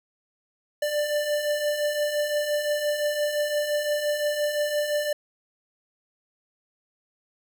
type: beating tone pair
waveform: square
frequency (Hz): 587.3 / 593.1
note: D5 / D5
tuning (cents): 0 / +17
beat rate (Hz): 5.8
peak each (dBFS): -32 / -25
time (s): 0.82-5.13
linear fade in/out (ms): 5
effects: none